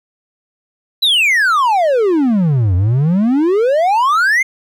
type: exponential two-way sweep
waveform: triangle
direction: down then up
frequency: 4051 to 86.8 to 2159 Hz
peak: -8 dBFS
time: 1.02-4.43 s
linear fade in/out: 10 ms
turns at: 2.75 s
effects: none